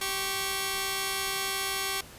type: tone pair together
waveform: 5% pulse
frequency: 388.5 / 1099.9 Hz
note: G4 / C#6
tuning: -16 / -14 cents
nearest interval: octave + tritone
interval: 1802 cents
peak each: -20 dBFS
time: 0.01-2.01 s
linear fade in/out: 5 ms
effects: pink hiss -48 dBFS RMS until 2.18 s + resampled to 32000 Hz